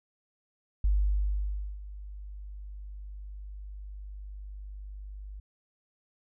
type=tone with ADSR envelope; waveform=sine; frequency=49.97 Hz; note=G1; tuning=34 cents sharp; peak=-21 dBFS; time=0.84-5.4 s; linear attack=4 ms; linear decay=940 ms; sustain=-18 dB; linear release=6 ms; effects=none